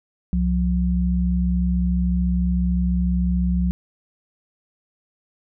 sine tone pair together, 65.2 / 179.06 Hz, C2 / F3, -5 / +44 cents, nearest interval octave + perfect fourth, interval 1749 cents, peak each -20 dBFS, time 0.33-3.71 s, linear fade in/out 0 ms, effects none

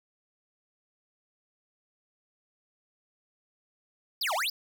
square exponential two-way sweep, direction down then up, 5410 to 587.3 to 5410 Hz, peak -28 dBFS, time 4.21-4.5 s, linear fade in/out 5 ms, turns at 4.34 s, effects 9-bit

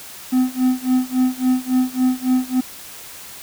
triangle tone with tremolo, 255.2 Hz, C4, 43 cents flat, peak -10 dBFS, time 0.32-2.61 s, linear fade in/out 10 ms, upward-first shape sine, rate 3.6 Hz, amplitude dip 95%, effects white hiss -37 dBFS RMS until 3.42 s

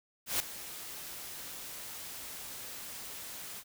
white noise with ADSR envelope, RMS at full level -29 dBFS, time 0.26-3.64 s, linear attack 140 ms, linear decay 3 ms, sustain -15 dB, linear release 56 ms, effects none

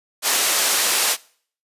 white band-pass noise, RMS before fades -19 dBFS, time 0.22-1.17 s, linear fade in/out 50 ms, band 410 to 11000 Hz, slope 12 dB/octave, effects noise-tail reverb RT60 0.5 s tail -22 dB re dry + resampled to 32000 Hz

